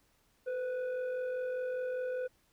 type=tone with frequency modulation; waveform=sine; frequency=507 Hz; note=B4; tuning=45 cents sharp; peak=-31 dBFS; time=0.46-2.28 s; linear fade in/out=20 ms; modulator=969 Hz; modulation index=0.4; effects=tanh soft clip ceiling -31 dBFS + pink hiss -71 dBFS RMS until 2.52 s